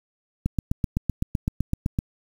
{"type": "click train", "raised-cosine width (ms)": 5, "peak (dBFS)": -10, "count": 13, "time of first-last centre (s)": [0.46, 1.989], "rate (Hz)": 7.85, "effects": ["7-bit"]}